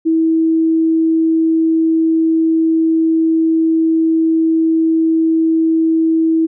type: tone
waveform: sine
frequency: 323.8 Hz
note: E4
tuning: 31 cents flat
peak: -10 dBFS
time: 0.05-6.47 s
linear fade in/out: 20 ms
effects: none